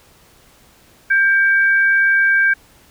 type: tone pair together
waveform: sine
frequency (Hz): 1585.3 / 2277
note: G6 / C#7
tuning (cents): +19 / +46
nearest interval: tritone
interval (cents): 627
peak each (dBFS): -11 / -22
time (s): 1.1-2.54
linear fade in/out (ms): 10
effects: pink hiss -50 dBFS RMS until 2.9 s